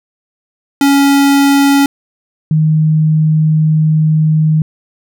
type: tone pair in turn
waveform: square / sine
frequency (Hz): 279.4 / 155.99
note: C#4 / D#3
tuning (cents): +14 / +5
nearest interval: minor seventh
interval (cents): 1009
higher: first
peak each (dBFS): -7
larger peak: neither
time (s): 0.81-1.86 / 2.51-4.62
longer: second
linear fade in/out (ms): 2
effects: none